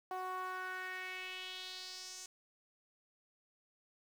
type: tone with band-pass filter sweep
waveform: sawtooth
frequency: 370.6 Hz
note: F#4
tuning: 3 cents sharp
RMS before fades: -44 dBFS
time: 0.11-2.26 s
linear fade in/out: 2 ms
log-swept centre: 860 to 6700 Hz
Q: 3.2
effects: 10-bit